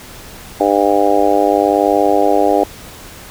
harmonic tone, 100.9 Hz, G#2, 49 cents flat, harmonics 3 / 4 / 5 / 6 / 7 / 8, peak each -17 / -17 / -17 / -17 / -17 / -17 dBFS, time 0.6-2.64 s, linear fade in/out 5 ms, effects pink hiss -35 dBFS RMS until 3.3 s

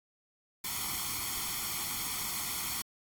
white noise with comb filter, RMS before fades -35 dBFS, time 0.64-2.82 s, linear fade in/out 5 ms, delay 0.91 ms, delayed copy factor +0.75, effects AAC 64 kbps

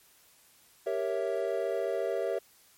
triangle chord, G diminished seventh, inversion none, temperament equal, 392 / 466.2 / 554.4 / 659.3 Hz, G4 / Bb4 / Db5 / Fb5, 0 / 0 / 0 / 0 cents, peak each -32 dBFS, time 0.86-2.39 s, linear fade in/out 10 ms, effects white hiss -61 dBFS RMS until 2.77 s + MP3 64 kbps

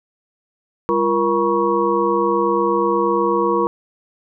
sine tone cluster, 200.4 / 343.9 / 472.3 / 961 / 1111 Hz, G3 / F4 / A#4 / B5 / C#6, +38 / -27 / +23 / -48 / +4 cents, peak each -26 / -20 / -19 / -22 / -21 dBFS, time 0.89-3.67 s, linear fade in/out 0 ms, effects none

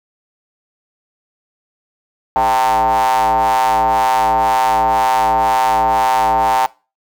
square ring-modulated tone, 60 Hz, B1, 49 cents flat, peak -9 dBFS, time 2.36-6.66 s, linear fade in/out 0 ms, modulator 839 Hz, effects noise-tail reverb RT60 0.3 s tail -21 dB re dry

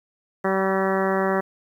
harmonic tone with a mistuned harmonic, 191.7 Hz, G3, 38 cents flat, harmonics 1 / 2 / 3 / 4 / 5 / 6 / 7 / 8 / 9 / 10, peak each -26 / -24 / -26 / -29 / -31 / -31 / -32 / -35 / -33 / -34 dBFS, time 0.44-1.41 s, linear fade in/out 10 ms, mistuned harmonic 5, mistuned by +17 cents, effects 9-bit

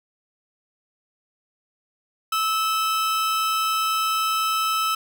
40% pulse tone pair together, 1305 / 3081 Hz, E6 / G7, -18 / -31 cents, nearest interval octave + minor third, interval 1487 cents, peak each -20 / -30 dBFS, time 2.32-4.95 s, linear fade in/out 5 ms, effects none

